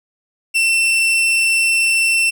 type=tone with vibrato; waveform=40% pulse; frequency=2691 Hz; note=E7; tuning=35 cents sharp; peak=-12 dBFS; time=0.54-2.31 s; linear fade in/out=20 ms; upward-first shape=sine; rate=20 Hz; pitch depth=14 cents each way; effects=none